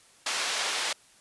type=band-pass noise; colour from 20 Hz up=white; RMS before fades=-30 dBFS; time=0.26-0.93 s; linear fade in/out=5 ms; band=530 to 5200 Hz; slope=12 dB/octave; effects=white hiss -58 dBFS RMS until 1.2 s + resampled to 24000 Hz